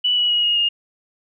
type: tone with pitch steps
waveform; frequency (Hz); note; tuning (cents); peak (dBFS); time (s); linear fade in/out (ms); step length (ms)
sine; 2960 / 2929 / 2899 / 2869 / 2839; F#7 / F#7 / F#7 / F7 / F7; 0 / -18 / -36 / +46 / +28; -15; 0.04-0.69; 10; 130
effects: none